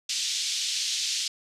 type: band-pass noise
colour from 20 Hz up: pink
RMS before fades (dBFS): -29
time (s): 0.09-1.28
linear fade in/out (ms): 5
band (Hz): 3200 to 6900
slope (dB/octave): 24
effects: resampled to 32000 Hz